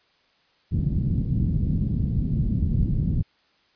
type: low-pass noise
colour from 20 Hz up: white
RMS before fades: -23 dBFS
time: 0.71-3.23 s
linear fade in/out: 20 ms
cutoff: 190 Hz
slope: 24 dB/octave
effects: white hiss -63 dBFS RMS until 3.75 s + resampled to 11025 Hz